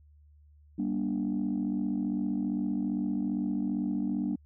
sine chord, G minor, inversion none, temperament equal with one note detuned, 196 / 238.5 / 293.7 Hz, G3 / Bb3 / D4, 0 / +40 / 0 cents, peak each -31 dBFS, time 0.78-4.36 s, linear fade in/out 10 ms, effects tanh soft clip ceiling -22 dBFS + added 74 Hz sine -55 dBFS peak until 4.45 s

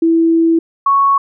sine tone pair in turn, 329.6 / 1108.6 Hz, E4 / C#6, 0 / 0 cents, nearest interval octave + major sixth, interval 2100 cents, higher second, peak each -8 dBFS, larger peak neither, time 0.02-0.59 / 0.86-1.18 s, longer first, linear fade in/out 5 ms, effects none

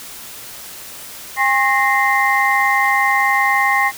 sine tone cluster, 806 / 1078 / 1856 / 2075 Hz, G5 / C#6 / A#6 / C7, +48 / -49 / -8 / -15 cents, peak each -18 dBFS, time 1.36-3.92 s, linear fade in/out 50 ms, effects white hiss -34 dBFS RMS until 3.97 s

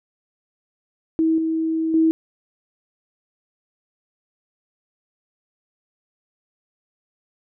sine tone with level steps, 322.1 Hz, E4, 40 cents flat, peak -15 / -19 / -13 dBFS, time 1.19-2.11 s, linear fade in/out 0 ms, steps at 1.38 / 1.94 s, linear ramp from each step 2 ms, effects none

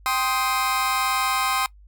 sawtooth chord, C minor, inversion second, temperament just, 784.9 / 1046.5 / 1255.8 Hz, G5 / C6 / Eb6, +2 / 0 / +16 cents, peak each -23 / -20 / -22 dBFS, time 0.06-1.66 s, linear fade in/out 0 ms, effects noise-tail reverb RT60 0.1 s tail -21 dB re dry + added 50 Hz sine -46 dBFS peak until 1.87 s

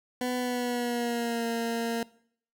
20% pulse tone with pitch glide, 249.4 to 231.4 Hz, B3 to A#3, +17 to -13 cents, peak -23 dBFS, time 0.21-2.03 s, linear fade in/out 2 ms, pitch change -130 cents, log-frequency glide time 0.37-1.46 s, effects noise-tail reverb RT60 0.6 s tail -21 dB re dry

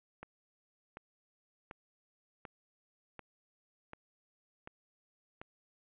click train, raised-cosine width 0.5 ms, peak -30 dBFS, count 8, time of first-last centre 0.23-5.415 s, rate 1.35 Hz, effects resampled to 8000 Hz + 10-bit

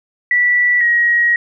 sine tone pair in turn, 1958 / 1895.7 Hz, B6 / A#6, -15 / +29 cents, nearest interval minor second, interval 56 cents, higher first, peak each -10 dBFS, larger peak neither, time 0.31-0.81 / 0.81-1.36 s, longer second, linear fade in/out 2 ms, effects none

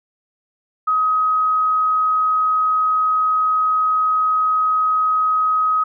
sine tone, 1264 Hz, D#6, 27 cents sharp, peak -14 dBFS, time 0.87-5.84 s, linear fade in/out 10 ms, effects none

